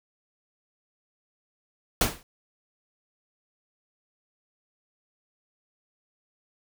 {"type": "noise with exponential decay", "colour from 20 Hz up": "pink", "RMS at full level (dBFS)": -18, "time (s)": [2.01, 2.23], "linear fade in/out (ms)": 2, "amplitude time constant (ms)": 46, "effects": []}